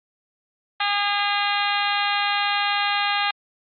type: harmonic tone with a mistuned harmonic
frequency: 407.4 Hz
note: G#4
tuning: 33 cents flat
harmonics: 2 / 3 / 4 / 5 / 6 / 7 / 8 / 9 / 10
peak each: -25 / -27 / -28 / -29 / -30 / -30 / -31 / -32 / -32 dBFS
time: 0.8-3.31 s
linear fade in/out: 5 ms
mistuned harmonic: 7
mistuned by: -30 cents
effects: Opus 32 kbps